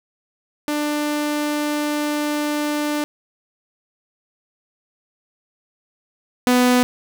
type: tone pair in turn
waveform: sawtooth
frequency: 296.7 / 248.6 Hz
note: D4 / B3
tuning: +18 / +12 cents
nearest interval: minor third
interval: 306 cents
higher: first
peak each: -16 / -9 dBFS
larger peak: second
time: 0.68-3.04 / 6.47-6.83 s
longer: first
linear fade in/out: 0 ms
effects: none